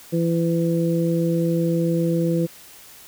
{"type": "harmonic tone", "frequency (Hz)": 167.5, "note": "E3", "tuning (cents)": 28, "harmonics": [1, 2, 3], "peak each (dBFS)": [-20, -23, -25], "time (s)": [0.12, 2.47], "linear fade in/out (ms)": 20, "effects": ["white hiss -45 dBFS RMS until 3.07 s"]}